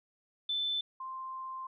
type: tone pair in turn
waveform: sine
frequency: 3523 / 1047.4 Hz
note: A7 / C6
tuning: +1 / +1 cents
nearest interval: octave + major sixth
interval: 2100 cents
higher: first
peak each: -30 / -38 dBFS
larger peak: first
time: 0.49-0.81 / 1-1.67 s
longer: second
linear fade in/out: 5 ms
effects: none